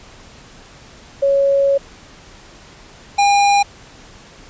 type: tone pair in turn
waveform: sine / square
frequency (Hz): 554.4 / 807.8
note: C#5 / G#5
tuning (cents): 0 / -48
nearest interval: perfect fifth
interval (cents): 652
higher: second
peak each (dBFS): -11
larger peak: neither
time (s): 1.22-1.78 / 3.18-3.63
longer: first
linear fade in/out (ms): 10
effects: pink hiss -42 dBFS RMS until 4.49 s + resampled to 16000 Hz